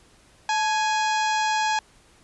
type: harmonic tone with a mistuned harmonic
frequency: 830.6 Hz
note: G#5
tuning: in tune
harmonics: 1 / 2 / 3 / 4 / 5 / 6 / 7 / 8 / 9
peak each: -22 / -28 / -32 / -34 / -36 / -38 / -39 / -40 / -41 dBFS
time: 0.49-1.79 s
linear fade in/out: 2 ms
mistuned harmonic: 1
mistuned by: +73 cents
effects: pink hiss -56 dBFS RMS until 2.23 s + resampled to 24000 Hz